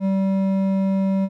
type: tone with hard clipping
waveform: triangle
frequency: 193.1 Hz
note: G3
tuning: 26 cents flat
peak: -19 dBFS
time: 0-1.29 s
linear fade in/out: 50 ms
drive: 12 dB
effects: none